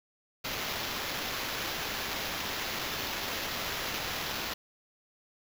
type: noise with sample-and-hold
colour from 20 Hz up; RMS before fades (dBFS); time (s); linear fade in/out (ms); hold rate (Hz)
white; -35; 0.44-4.54; 10; 8820
effects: none